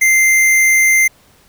square tone, 2087 Hz, C7, 5 cents flat, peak -9 dBFS, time 0.01-1.08 s, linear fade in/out 10 ms, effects pink hiss -50 dBFS RMS until 1.48 s

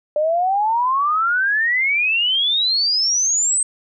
sine exponential sweep, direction up, 590 to 8372 Hz, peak -15 dBFS, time 0.16-3.63 s, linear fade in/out 2 ms, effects none

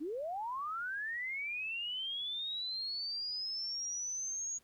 sine linear sweep, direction up, 275.1 to 6710 Hz, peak -36 dBFS, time 0-4.59 s, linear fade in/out 20 ms, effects pink hiss -70 dBFS RMS until 4.63 s

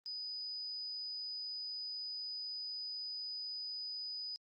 sine tone, 4978 Hz, D#8, in tune, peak -40 dBFS, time 0.06-4.36 s, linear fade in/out 0 ms, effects Opus 32 kbps

